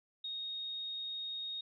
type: tone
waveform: sine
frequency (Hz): 3729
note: A#7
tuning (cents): 0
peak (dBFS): -38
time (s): 0.24-1.61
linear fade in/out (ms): 5
effects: none